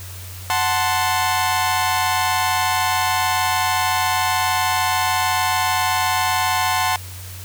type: chord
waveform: sawtooth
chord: F# diminished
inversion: none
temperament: equal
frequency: 740 / 880 / 1046.5 Hz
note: F#5 / A5 / C6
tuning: 0 / 0 / 0 cents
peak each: -18 dBFS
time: 0.5-6.96 s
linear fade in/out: 0 ms
effects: added 92 Hz sine -33 dBFS peak until 7.44 s + white hiss -38 dBFS RMS until 7.44 s